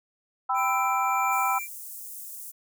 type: chord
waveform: sine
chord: E minor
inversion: first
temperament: equal with one note detuned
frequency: 784 / 1002.7 / 1318.5 Hz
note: G5 / B5 / E6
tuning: 0 / +26 / 0 cents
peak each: -27 dBFS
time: 0.49-1.59 s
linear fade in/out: 10 ms
type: tone with tremolo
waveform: square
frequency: 2357 Hz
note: D7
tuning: 6 cents sharp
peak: -30 dBFS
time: 0.54-1.68 s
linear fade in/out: 50 ms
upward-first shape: triangle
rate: 1.6 Hz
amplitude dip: 40%
type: high-pass noise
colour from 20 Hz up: white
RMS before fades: -40 dBFS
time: 1.31-2.52 s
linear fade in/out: 20 ms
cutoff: 7600 Hz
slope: 24 dB/octave
effects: none